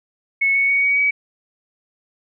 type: tone with pitch steps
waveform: sine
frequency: 2200 / 2218 / 2236 / 2254 / 2272 Hz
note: C#7 / C#7 / C#7 / C#7 / C#7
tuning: -14 / 0 / +14 / +28 / +42 cents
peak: -14 dBFS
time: 0.41-1.11 s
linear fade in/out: 10 ms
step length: 140 ms
effects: none